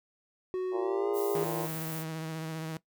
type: tone with pitch glide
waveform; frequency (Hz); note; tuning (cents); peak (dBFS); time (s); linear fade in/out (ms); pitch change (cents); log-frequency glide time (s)
triangle; 370 to 408.2; F#4 to G#4; 0 to -30; -27; 0.54-1.44; 0; +170; 0.77-1.09
type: harmonic tone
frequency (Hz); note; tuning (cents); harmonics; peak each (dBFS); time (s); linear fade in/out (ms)
115.4; A#2; -17; 3 / 4 / 5 / 6 / 7 / 8 / 9; -36 / -38 / -40 / -42 / -43 / -44 / -45; 0.71-1.69; 50
type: noise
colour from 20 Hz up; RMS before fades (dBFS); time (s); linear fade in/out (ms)
violet; -41; 1.13-2.05; 50
type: tone with vibrato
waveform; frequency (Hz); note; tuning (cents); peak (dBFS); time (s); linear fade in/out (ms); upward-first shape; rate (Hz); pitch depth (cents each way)
sawtooth; 159.8; D#3; +47; -31; 1.35-2.77; 2; sine; 15; 26
effects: noise-tail reverb RT60 0.1 s tail -18 dB re dry